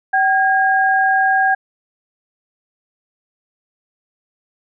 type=tone pair together; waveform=sine; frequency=767.8 / 1627 Hz; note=G5 / G#6; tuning=-36 / -36 cents; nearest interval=octave + minor second; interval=1300 cents; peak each=-14 / -15 dBFS; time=0.13-1.55 s; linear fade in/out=10 ms; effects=none